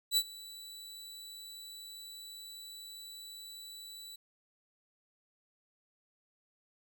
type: tone with ADSR envelope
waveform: sawtooth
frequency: 3951 Hz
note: B7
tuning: in tune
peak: -21 dBFS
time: 0.11-4.16 s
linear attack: 60 ms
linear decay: 58 ms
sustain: -22 dB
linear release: 7 ms
effects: none